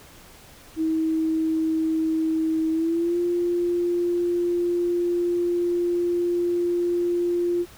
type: tone with pitch glide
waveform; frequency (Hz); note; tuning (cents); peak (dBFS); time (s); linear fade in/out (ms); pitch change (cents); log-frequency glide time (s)
sine; 320 to 349; D#4 to F4; +49 to -1; -20; 0.76-7.66; 50; +150; 2.71-3.18
effects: pink hiss -48 dBFS RMS until 7.77 s